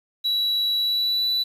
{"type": "tone with pitch glide", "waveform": "sine", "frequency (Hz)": [3916, 3964], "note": ["B7", "B7"], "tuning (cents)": [-15, 6], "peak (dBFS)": -17, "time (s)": [0.24, 1.44], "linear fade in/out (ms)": 20, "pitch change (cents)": 21, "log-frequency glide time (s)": [0.76, 1.29], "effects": ["tanh soft clip ceiling -19 dBFS", "8-bit"]}